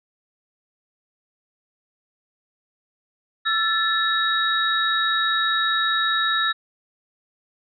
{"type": "tone cluster", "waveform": "sine", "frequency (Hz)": [1335, 1745, 3805], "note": ["E6", "A6", "A#7"], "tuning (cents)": [22, -15, 35], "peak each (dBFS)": -23, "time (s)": [3.45, 6.53], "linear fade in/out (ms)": 20, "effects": []}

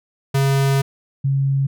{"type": "tone pair in turn", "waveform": ["square", "sine"], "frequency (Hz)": [137, 137], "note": ["C#3", "C#3"], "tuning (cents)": [-20, -20], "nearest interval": "unison", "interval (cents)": 0, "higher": "neither", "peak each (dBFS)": -15, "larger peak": "neither", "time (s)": [[0.34, 0.82], [1.24, 1.67]], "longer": "first", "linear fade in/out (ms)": 10, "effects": []}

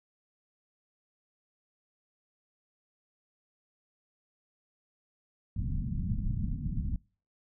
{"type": "low-pass noise", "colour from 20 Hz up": "pink", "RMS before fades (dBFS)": -32, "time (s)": [5.56, 6.96], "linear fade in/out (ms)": 5, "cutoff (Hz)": 230, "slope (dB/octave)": 48, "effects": ["noise-tail reverb RT60 0.4 s tail -25 dB re dry"]}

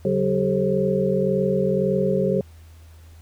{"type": "tone cluster", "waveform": "sine", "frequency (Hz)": [141.9, 189.4, 392, 433.8, 536], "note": ["C#3", "F#3", "G4", "A4", "C5"], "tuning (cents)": [41, 41, 0, -25, 42], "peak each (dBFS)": [-28, -23, -24, -25, -24], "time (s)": [0.05, 2.41], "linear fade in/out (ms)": 2, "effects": ["added 81 Hz sine -43 dBFS peak until 3.21 s", "pink hiss -56 dBFS RMS until 3.21 s"]}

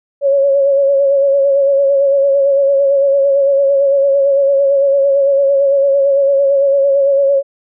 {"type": "tone with vibrato", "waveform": "sine", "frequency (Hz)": 554.4, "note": "C#5", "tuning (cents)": 0, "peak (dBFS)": -8, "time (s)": [0.21, 7.43], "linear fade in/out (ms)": 50, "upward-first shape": "sine", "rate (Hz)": 8.9, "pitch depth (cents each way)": 35, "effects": []}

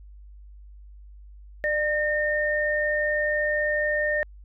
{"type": "tone pair together", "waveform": "sine", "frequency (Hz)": [599.1, 1826], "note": ["D5", "A#6"], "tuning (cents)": [34, -36], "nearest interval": "octave + perfect fifth", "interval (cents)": 1930, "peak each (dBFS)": [-25, -24], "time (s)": [1.64, 4.23], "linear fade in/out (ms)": 0, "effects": ["added 50 Hz sine -43 dBFS peak until 4.44 s"]}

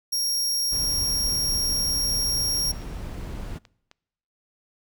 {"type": "tone", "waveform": "sawtooth", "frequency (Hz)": 5588, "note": "F8", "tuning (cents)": 0, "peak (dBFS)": -20, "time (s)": [0.12, 2.72], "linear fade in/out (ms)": 10}
{"type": "noise", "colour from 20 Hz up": "brown", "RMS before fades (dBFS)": -33, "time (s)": [0.71, 3.59], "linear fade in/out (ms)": 20}
{"type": "clicks", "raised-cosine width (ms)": 0.2, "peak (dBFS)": -30, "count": 3, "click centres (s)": [2.818, 3.652, 3.914]}
{"effects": ["noise-tail reverb RT60 0.9 s tail -25 dB re dry"]}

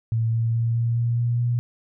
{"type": "tone with pitch steps", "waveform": "sine", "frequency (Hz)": [113.5, 114.62, 115.75, 116.89, 118.05, 119.21, 120.39], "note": ["A#2", "A#2", "A#2", "A#2", "A#2", "A#2", "B2"], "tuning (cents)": [-46, -29, -12, 5, 22, 39, -44], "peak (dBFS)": -19, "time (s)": [0.12, 1.59], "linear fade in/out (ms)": 0, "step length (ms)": 210, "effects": []}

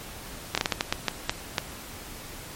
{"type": "slowing click train", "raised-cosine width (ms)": 0.2, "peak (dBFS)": -5, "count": 10, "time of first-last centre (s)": [0.55, 1.582], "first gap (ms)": 26, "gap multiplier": 1.35, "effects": ["pink hiss -41 dBFS RMS until 2.55 s", "MP3 64 kbps"]}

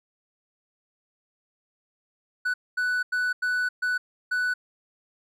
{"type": "tone bursts at uneven times", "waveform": "triangle", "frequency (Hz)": 1487, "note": "F#6", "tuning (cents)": 8, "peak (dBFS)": -21, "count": 6, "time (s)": [[2.45, 2.54], [2.77, 3.03], [3.12, 3.33], [3.42, 3.69], [3.82, 3.98], [4.31, 4.54]], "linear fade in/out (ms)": 10, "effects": []}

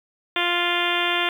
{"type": "harmonic tone", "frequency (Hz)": 349.2, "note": "F4", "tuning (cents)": 0, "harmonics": [1, 2, 3, 4, 5, 6, 7, 8, 9, 10], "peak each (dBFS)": [-29, -29, -29, -29, -29, -29, -29, -29, -29, -29], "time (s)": [0.36, 1.29], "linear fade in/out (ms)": 2, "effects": ["8-bit"]}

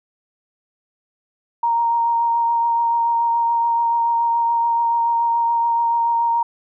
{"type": "tone with vibrato", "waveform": "sine", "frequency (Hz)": 932.3, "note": "A#5", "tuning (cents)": 0, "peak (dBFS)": -15, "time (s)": [1.63, 6.43], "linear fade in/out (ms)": 5, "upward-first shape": "triangle", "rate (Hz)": 7, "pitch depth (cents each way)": 15, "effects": []}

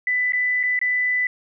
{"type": "tone with dropouts", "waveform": "sine", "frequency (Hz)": 1993, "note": "B6", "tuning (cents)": 15, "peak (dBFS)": -18, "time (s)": [0.07, 1.27], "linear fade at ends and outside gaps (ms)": 2, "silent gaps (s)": [[0.322, 0.333], [0.631, 0.635], [0.791, 0.814]], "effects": []}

